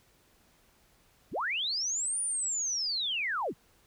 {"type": "linear two-way sweep", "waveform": "sine", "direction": "up then down", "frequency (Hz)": [35.05, 9580, 81.5], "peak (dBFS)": -29, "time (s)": [1.31, 3.54], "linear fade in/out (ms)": 50, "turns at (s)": 2.21, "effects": ["pink hiss -65 dBFS RMS until 3.86 s"]}